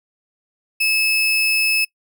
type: tone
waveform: 35% pulse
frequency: 2600 Hz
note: E7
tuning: 24 cents flat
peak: -14 dBFS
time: 0.8-1.85 s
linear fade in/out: 10 ms
effects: noise-tail reverb RT60 0.1 s tail -22 dB re dry